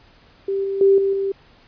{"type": "tone with level steps", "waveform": "sine", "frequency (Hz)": 392, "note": "G4", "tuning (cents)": 0, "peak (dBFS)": [-19, -21, -10, -16, -19], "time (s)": [0.48, 1.32], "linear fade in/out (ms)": 5, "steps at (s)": [0.64, 0.81, 0.98, 1.13], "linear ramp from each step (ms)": 2, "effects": ["pink hiss -52 dBFS RMS until 1.67 s", "resampled to 11025 Hz"]}